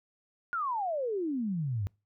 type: exponential sweep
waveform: sine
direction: down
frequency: 1451 to 92.5 Hz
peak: -29 dBFS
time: 0.53-1.87 s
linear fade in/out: 0 ms
effects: noise-tail reverb RT60 0.3 s tail -26 dB re dry